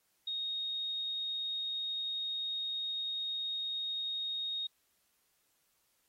sine tone, 3729 Hz, A#7, in tune, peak -34 dBFS, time 0.27-4.67 s, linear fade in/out 5 ms, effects white hiss -75 dBFS RMS until 6.08 s + AAC 48 kbps

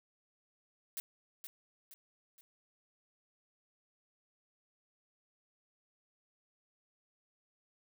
blue noise with echo, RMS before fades -40 dBFS, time 0.97-1 s, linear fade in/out 0 ms, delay 470 ms, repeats 3, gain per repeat -7 dB, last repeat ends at 2.41 s, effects none

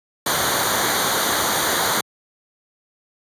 pink noise with comb filter, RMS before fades -20 dBFS, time 0.26-2.01 s, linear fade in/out 5 ms, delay 0.38 ms, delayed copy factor -0.75, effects high-pass 100 Hz 12 dB/octave + resampled to 32000 Hz

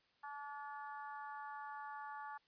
harmonic tone, 287.5 Hz, D4, 37 cents flat, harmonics 3 / 4 / 5 / 6, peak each -48 / -51 / -54 / -56 dBFS, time 0.23-2.38 s, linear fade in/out 10 ms, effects white hiss -75 dBFS RMS until 2.47 s + resampled to 11025 Hz

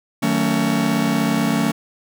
45% pulse chord, D# half-diminished seventh, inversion none, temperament just, 155.56 / 186.68 / 224 / 280 Hz, D#3 / F#3 / A3 / C#4, 0 / +16 / +31 / +18 cents, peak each -25 / -24 / -20 / -22 dBFS, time 0.22-1.72 s, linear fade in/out 10 ms, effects none

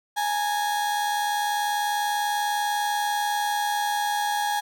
35% pulse tone pair together, 830.6 / 910.8 Hz, G#5 / A#5, 0 / -40 cents, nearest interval major second, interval 160 cents, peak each -22 / -31 dBFS, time 0.16-4.61 s, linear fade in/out 20 ms, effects none

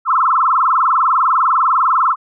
sine tone with vibrato, 1174.7 Hz, D6, in tune, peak -10 dBFS, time 0.05-2.16 s, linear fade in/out 50 ms, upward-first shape sine, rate 20 Hz, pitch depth 250 cents each way, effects none

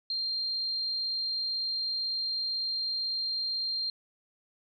sine tone, 4186 Hz, C8, in tune, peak -29 dBFS, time 0.1-3.9 s, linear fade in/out 2 ms, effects none

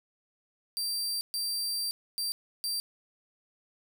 sawtooth tone bursts at uneven times, 4700 Hz, D8, 1 cent sharp, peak -27 dBFS, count 4, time 0.77-1.21 / 1.34-1.91 / 2.18-2.32 / 2.64-2.8 s, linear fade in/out 0 ms, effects none

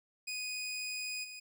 20% pulse tone with level steps, 2489 Hz, D#7, in tune, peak -32 / -40 dBFS, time 0.27-1.4 s, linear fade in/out 10 ms, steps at 1.23 s, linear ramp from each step 20 ms, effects none

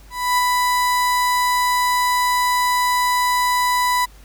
35% pulse tone with ADSR envelope, 990 Hz, B5, 4 cents sharp, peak -12 dBFS, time 0.1-4.06 s, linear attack 280 ms, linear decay 16 ms, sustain -2 dB, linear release 17 ms, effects added 50 Hz sine -42 dBFS peak until 4.24 s + pink hiss -50 dBFS RMS until 4.24 s

